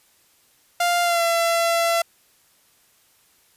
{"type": "tone with pitch glide", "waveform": "sawtooth", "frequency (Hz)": [698.5, 674.7], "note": ["F5", "E5"], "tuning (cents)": [0, 40], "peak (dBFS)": -14, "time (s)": [0.8, 2.02], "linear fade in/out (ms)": 5, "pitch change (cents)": -60, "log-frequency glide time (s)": [1.03, 1.23], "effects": ["white hiss -59 dBFS RMS until 3.56 s", "resampled to 32000 Hz"]}